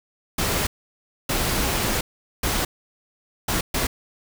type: noise bursts at uneven times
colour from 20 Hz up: pink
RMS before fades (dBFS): -23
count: 5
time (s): 0.38-0.67 / 1.29-2.01 / 2.43-2.65 / 3.48-3.61 / 3.74-3.87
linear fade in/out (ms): 5
effects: none